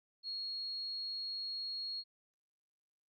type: tone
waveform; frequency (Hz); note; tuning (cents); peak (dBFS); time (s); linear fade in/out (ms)
sine; 4301; C8; +47; -38; 0.23-2.04; 50
effects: Opus 48 kbps